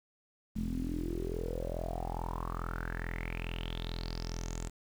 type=tone with low-pass filter sweep; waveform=sawtooth; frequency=42.33 Hz; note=E1; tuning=47 cents sharp; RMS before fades=-37 dBFS; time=0.55-4.7 s; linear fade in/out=20 ms; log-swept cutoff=210 to 7800 Hz; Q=8.2; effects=9-bit